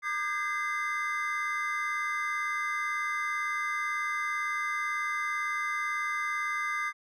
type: tone cluster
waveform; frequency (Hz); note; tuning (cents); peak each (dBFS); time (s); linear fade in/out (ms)
triangle; 1200 / 1572 / 1650 / 2061; D6 / G6 / G#6 / C7; +37 / +4 / -12 / -27; -31 / -38 / -37 / -31; 0.02-6.93; 50
effects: none